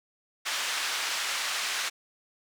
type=band-pass noise; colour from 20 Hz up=pink; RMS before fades=-31 dBFS; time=0.45-1.9 s; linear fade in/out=20 ms; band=1400 to 6900 Hz; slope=12 dB/octave; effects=none